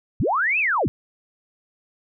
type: linear two-way sweep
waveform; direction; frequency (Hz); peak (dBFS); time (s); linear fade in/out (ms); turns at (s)
sine; up then down; 54.7 to 2687 to 54.7; -18; 0.2-0.88; 0; 0.59
effects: none